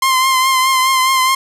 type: tone with vibrato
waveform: sawtooth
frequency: 1046.5 Hz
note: C6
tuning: in tune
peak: -7 dBFS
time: 0.02-1.35 s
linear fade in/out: 5 ms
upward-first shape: triangle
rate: 4.8 Hz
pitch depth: 38 cents each way
effects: resampled to 32000 Hz + 8-bit